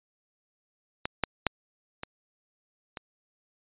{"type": "clicks", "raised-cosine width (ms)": 0.3, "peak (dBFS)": [-13, -8, -7, -19, -21], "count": 5, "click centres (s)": [1.055, 1.237, 1.467, 2.034, 2.972], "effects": ["resampled to 8000 Hz"]}